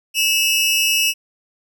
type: tone pair together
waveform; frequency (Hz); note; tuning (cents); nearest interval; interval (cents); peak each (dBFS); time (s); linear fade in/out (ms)
sawtooth; 2637 / 2886; E7 / F#7; 0 / -44; major second; 156; -14 / -15; 0.14-1.14; 50
effects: none